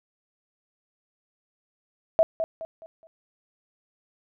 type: tone with echo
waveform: sine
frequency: 651 Hz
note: E5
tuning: 22 cents flat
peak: -14 dBFS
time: 2.19-2.23 s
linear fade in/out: 0 ms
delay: 210 ms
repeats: 4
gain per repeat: -9 dB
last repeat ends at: 3.07 s
effects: none